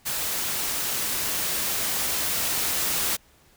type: noise with level ramp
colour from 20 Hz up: white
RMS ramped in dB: -28 to -25 dBFS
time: 0.05-3.17 s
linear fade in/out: 20 ms
effects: pink hiss -58 dBFS RMS until 3.56 s